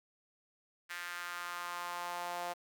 sawtooth tone with high-pass filter sweep, 175.3 Hz, F3, 7 cents sharp, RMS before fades -41 dBFS, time 0.89-2.54 s, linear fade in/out 20 ms, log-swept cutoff 1700 to 690 Hz, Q 2.7, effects 10-bit

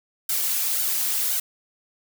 blue noise with flanger, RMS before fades -24 dBFS, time 0.29-1.4 s, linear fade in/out 5 ms, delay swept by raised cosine 1.3 to 4.2 ms, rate 1.9 Hz, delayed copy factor +1, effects none

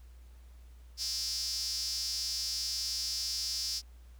sawtooth tone with high-pass filter, 261.6 Hz, C4, in tune, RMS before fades -35 dBFS, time 0.97-3.82 s, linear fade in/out 50 ms, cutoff 5100 Hz, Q 8.2, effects added 60 Hz sine -50 dBFS peak until 4.19 s + pink hiss -67 dBFS RMS until 4.19 s

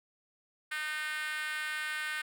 5% pulse tone with high-pass filter, 305.9 Hz, D#4, 29 cents flat, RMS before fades -36 dBFS, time 0.71-2.22 s, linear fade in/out 10 ms, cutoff 1600 Hz, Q 3.9, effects none

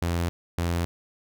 sawtooth tone pair in turn, 85.6 / 85.6 Hz, F2 / F2, -34 / -34 cents, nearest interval unison, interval 0 cents, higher neither, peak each -20 dBFS, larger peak neither, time 0.02-0.29 / 0.58-0.85 s, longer neither, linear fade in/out 0 ms, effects none

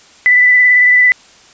sine tone with vibrato, 1988 Hz, B6, 11 cents sharp, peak -5 dBFS, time 0.26-1.12 s, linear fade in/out 0 ms, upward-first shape triangle, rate 18 Hz, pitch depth 23 cents each way, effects white hiss -43 dBFS RMS until 1.53 s + resampled to 16000 Hz

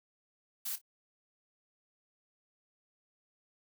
blue noise with echo, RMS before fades -37 dBFS, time 0.65-0.76 s, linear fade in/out 10 ms, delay 28 ms, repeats 2, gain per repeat -14 dB, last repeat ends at 0.816 s, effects none

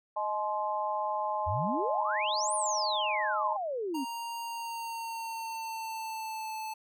sine chord, Ab major, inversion second, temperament equal with one note detuned, 622.3 / 851.5 / 1046.5 Hz, Eb5 / Ab5 / C6, 0 / +43 / 0 cents, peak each -35 / -32 / -34 dBFS, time 0.16-3.57 s, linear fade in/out 10 ms
sine exponential two-way sweep, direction up then down, 78 to 9770 to 249.4 Hz, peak -31 dBFS, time 1.46-4.05 s, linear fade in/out 20 ms, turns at 2.54 s
square tone with pitch glide, 932.3 to 874.9 Hz, A#5 to A5, 0 to -10 cents, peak -36 dBFS, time 3.94-6.74 s, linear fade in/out 10 ms, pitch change -110 cents, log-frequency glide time 4.42-6.54 s
effects none

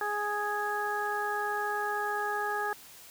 harmonic tone, 415.3 Hz, G#4, in tune, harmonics 1 / 2 / 3 / 4, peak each -36 / -33 / -36 / -34 dBFS, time 0.01-2.73 s, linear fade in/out 2 ms, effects white hiss -51 dBFS RMS until 3.1 s

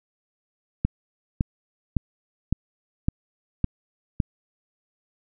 click train, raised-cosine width 5 ms, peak -8 dBFS, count 7, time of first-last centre 0.85-4.202 s, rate 1.79 Hz, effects none

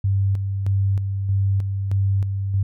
sine tone with tremolo, 98 Hz, G2, in tune, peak -16 dBFS, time 0.04-2.63 s, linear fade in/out 5 ms, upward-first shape square, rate 1.6 Hz, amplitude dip 45%, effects none

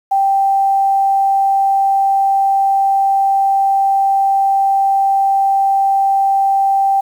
sine tone, 784 Hz, G5, in tune, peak -10 dBFS, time 0.11-7.01 s, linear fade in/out 10 ms, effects 7-bit

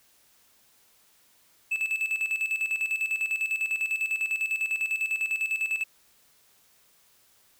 triangle tone with tremolo, 2621 Hz, E7, 11 cents flat, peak -22 dBFS, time 1.71-5.84 s, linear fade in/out 10 ms, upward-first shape square, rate 10 Hz, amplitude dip 65%, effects white hiss -62 dBFS RMS until 7.59 s

